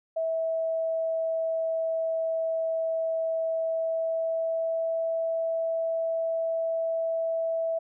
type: tone with pitch glide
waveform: sine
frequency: 651 to 656.3 Hz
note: E5 to E5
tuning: -22 to -8 cents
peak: -25 dBFS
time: 0.16-7.79 s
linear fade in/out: 10 ms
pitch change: +14 cents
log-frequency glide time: 3.49-5.02 s
effects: none